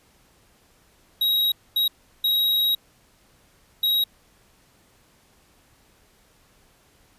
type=tone bursts at uneven times; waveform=square; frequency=3819 Hz; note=A#7; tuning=41 cents sharp; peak=-19 dBFS; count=4; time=1.21-1.52 / 1.76-1.88 / 2.24-2.75 / 3.83-4.04 s; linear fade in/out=5 ms; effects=pink hiss -59 dBFS RMS until 7.18 s + resampled to 32000 Hz